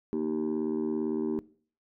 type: chord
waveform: sine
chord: Eb major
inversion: second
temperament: just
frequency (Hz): 233.3 / 311.1 / 388.9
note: Bb3 / Eb4 / G4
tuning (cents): +2 / 0 / -14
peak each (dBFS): -30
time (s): 0.13-1.39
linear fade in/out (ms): 0
effects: noise-tail reverb RT60 0.5 s tail -22 dB re dry + tanh soft clip ceiling -23 dBFS